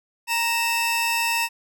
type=tone pair together; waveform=sawtooth; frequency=932.3 / 2637 Hz; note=A#5 / E7; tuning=0 / 0 cents; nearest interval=octave + tritone; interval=1800 cents; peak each=-20 dBFS; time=0.27-1.49 s; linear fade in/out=50 ms; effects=none